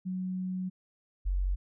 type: tone pair in turn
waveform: sine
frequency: 185 / 46.35 Hz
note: F#3 / F#1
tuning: 0 / +4 cents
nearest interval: 2 octaves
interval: 2396 cents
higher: first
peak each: -31 / -26 dBFS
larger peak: second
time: 0.05-0.7 / 1.25-1.56 s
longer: first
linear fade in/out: 20 ms
effects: none